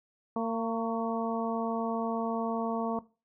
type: harmonic tone with a mistuned harmonic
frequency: 228.2 Hz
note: A#3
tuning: 37 cents flat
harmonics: 1 / 2 / 3 / 4 / 5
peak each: -31 / -34 / -36 / -37 / -38 dBFS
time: 0.36-2.99 s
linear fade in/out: 2 ms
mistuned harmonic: 5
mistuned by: -33 cents
effects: noise-tail reverb RT60 0.3 s tail -18 dB re dry